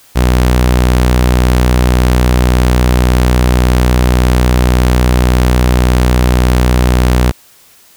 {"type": "tone", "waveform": "sawtooth", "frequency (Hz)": 61.8, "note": "B1", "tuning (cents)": 2, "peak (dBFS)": -3, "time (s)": [0.15, 7.32], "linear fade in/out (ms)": 20, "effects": ["white hiss -44 dBFS RMS until 7.96 s"]}